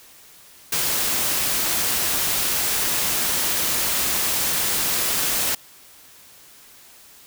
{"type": "noise", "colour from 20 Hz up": "white", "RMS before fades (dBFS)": -22, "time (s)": [0.72, 5.55], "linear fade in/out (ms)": 5, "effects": ["white hiss -48 dBFS RMS until 7.26 s"]}